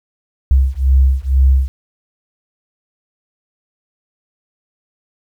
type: beating tone pair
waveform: sine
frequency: 65.41 / 67.51 Hz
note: C2 / C#2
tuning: 0 / -45 cents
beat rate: 2.1 Hz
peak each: -12 dBFS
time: 0.51-1.68 s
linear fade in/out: 0 ms
effects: 8-bit